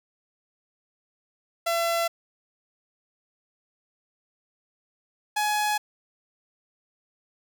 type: tone pair in turn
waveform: sawtooth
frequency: 675 / 841.3 Hz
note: E5 / G#5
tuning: +41 / +22 cents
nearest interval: major third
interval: 381 cents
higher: second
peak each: -19 dBFS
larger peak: neither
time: 1.66-2.08 / 5.36-5.78 s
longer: neither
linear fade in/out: 10 ms
effects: 10-bit